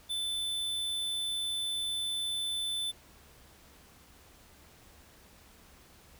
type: tone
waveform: square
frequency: 3520 Hz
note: A7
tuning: in tune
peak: -32 dBFS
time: 0.09-2.92 s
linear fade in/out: 20 ms
effects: added 70 Hz sine -63 dBFS peak until 6.19 s + pink hiss -58 dBFS RMS until 6.19 s